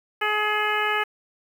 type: harmonic tone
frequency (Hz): 422.7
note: G#4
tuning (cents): +31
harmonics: 1 / 2 / 3 / 4 / 5 / 6 / 7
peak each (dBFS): -30 / -28 / -27 / -27 / -29 / -31 / -32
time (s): 0.21-1.04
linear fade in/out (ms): 10
effects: 8-bit